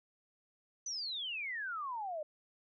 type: exponential sweep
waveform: sine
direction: down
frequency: 6140 to 587.3 Hz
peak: -37 dBFS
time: 0.86-2.23 s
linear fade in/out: 5 ms
effects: none